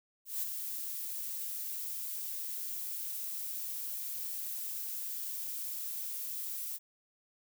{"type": "noise with ADSR envelope", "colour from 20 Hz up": "violet", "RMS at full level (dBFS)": -33, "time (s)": [0.25, 6.79], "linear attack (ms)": 180, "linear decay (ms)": 7, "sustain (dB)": -6, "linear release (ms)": 39, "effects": []}